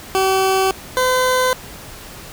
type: tone pair in turn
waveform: 20% pulse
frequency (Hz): 381.9 / 509.8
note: G4 / C5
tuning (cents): -45 / -45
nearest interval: perfect fourth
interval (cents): 500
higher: second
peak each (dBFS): -9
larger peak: neither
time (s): 0.15-0.71 / 0.97-1.53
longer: neither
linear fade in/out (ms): 0
effects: pink hiss -36 dBFS RMS until 2.32 s